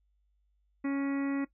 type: harmonic tone with a mistuned harmonic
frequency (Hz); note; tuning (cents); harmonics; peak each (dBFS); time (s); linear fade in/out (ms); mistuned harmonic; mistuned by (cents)
277.2; C#4; 0; 1 / 2 / 3 / 4 / 5 / 6 / 7 / 8 / 9; -28 / -43 / -49 / -46 / -49 / -54 / -46 / -53 / -53; 0.84-1.45; 10; 5; +19
effects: noise-tail reverb RT60 0.1 s tail -17 dB re dry + added 50 Hz sine -69 dBFS peak until 1.53 s